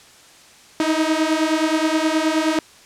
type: beating tone pair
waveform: sawtooth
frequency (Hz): 310.8 / 320.3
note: D#4 / E4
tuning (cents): -2 / -50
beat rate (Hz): 9.5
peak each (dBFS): -16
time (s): 0.8-2.59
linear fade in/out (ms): 2
effects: white hiss -47 dBFS RMS until 2.85 s + low-pass 8000 Hz 12 dB/octave